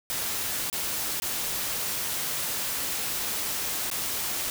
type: noise with dropouts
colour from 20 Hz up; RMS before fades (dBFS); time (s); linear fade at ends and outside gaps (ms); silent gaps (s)
white; -30; 0.1-4.5; 0; 0.699-0.728 / 1.2-1.221 / 3.901-3.914
effects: none